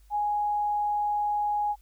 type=tone; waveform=sine; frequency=830.6 Hz; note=G#5; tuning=in tune; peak=-24 dBFS; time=0.1-1.76 s; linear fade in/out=50 ms; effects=added 50 Hz sine -53 dBFS peak until 1.81 s + white hiss -67 dBFS RMS until 1.81 s